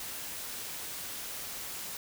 white noise, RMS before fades -40 dBFS, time 0-1.97 s, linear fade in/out 2 ms, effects none

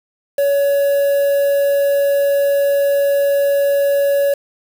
triangle tone with quantisation, 563 Hz, C#5, 27 cents sharp, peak -10 dBFS, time 0.38-4.34 s, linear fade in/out 5 ms, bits 5, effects none

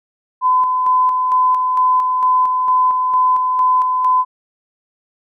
sine tone with tremolo, 1014 Hz, B5, 45 cents sharp, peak -10 dBFS, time 0.41-4.25 s, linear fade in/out 50 ms, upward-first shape square, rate 2.2 Hz, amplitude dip 35%, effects none

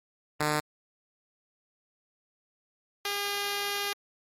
5% pulse tone pair in turn, 150.8 / 404.9 Hz, D3 / G#4, +46 / -44 cents, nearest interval octave + perfect fourth, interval 1710 cents, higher second, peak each -14 / -18 dBFS, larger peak first, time 0.4-0.6 / 3.05-3.93 s, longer second, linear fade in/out 2 ms, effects MP3 64 kbps

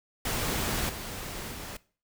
pink noise with level steps, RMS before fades -30 / -38 / -40 dBFS, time 0.25-1.77 s, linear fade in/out 5 ms, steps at 0.89 / 1.51 s, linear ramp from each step 5 ms, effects noise-tail reverb RT60 0.4 s tail -20 dB re dry

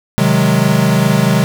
square chord, Ab dominant seventh, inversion first, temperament equal, 130.81 / 155.56 / 185 / 207.7 Hz, C3 / Eb3 / Gb3 / Ab3, 0 / 0 / 0 / 0 cents, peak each -16 dBFS, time 0.18-1.44 s, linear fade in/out 0 ms, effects none

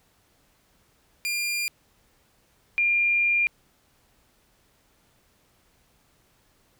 sawtooth / sine tone pair in turn, 2400 / 2400 Hz, D7 / D7, +37 / +37 cents, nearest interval unison, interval 0 cents, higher neither, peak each -22 / -19 dBFS, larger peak second, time 1.25-1.68 / 2.78-3.47 s, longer second, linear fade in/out 0 ms, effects pink hiss -64 dBFS RMS until 6.79 s

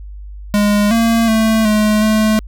square tone with pitch steps, 206.3 / 228.8 / 221.3 / 213 / 216.4 Hz, G#3 / A#3 / A3 / G#3 / A3, -11 / -32 / +10 / +44 / -29 cents, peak -11 dBFS, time 0.54-2.39 s, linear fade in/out 0 ms, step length 370 ms, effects added 50 Hz sine -28 dBFS peak until 2.47 s

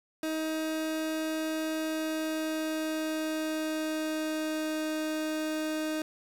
30% pulse tone with pitch glide, 315.4 to 310.9 Hz, D#4 to D#4, +24 to -1 cents, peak -27 dBFS, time 0.23-6.02 s, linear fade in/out 2 ms, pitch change -25 cents, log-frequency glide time 1.79-4.89 s, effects 9-bit

